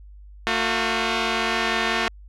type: tone pair together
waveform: 5% pulse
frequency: 225.6 / 360.8 Hz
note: A3 / F#4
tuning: +44 / -44 cents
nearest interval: minor sixth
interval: 812 cents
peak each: -12 dBFS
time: 0.47-2.08 s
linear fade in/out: 0 ms
effects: added 50 Hz sine -41 dBFS peak until 2.28 s + low-pass 5000 Hz 12 dB/octave